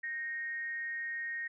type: tone with frequency modulation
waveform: sine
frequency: 1863 Hz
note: A#6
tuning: 2 cents flat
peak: -35 dBFS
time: 0.03-1.48 s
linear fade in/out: 10 ms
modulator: 286 Hz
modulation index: 0.29
effects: none